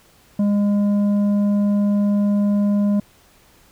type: tone with tanh clipping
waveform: sine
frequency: 204.1 Hz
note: G#3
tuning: 30 cents flat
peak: -16 dBFS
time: 0.39-3 s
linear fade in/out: 5 ms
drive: 7 dB
effects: pink hiss -53 dBFS RMS until 3.71 s